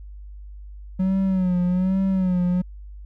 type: tone with vibrato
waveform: triangle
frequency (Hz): 185.1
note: F#3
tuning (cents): +1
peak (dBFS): -16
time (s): 0.99-2.62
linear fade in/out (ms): 10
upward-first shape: sine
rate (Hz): 1.2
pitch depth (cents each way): 69
effects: added 50 Hz sine -36 dBFS peak until 3.05 s